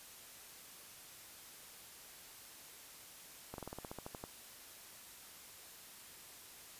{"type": "slowing click train", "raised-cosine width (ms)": 1, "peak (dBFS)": -30, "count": 12, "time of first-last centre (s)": [3.54, 4.239], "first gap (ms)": 42, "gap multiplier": 1.08, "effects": ["white hiss -55 dBFS RMS until 6.79 s", "resampled to 32000 Hz"]}